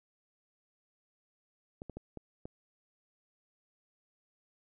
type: clicks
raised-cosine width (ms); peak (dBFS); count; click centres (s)
2; -29; 5; 1.819 / 1.897 / 1.97 / 2.173 / 2.455
effects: none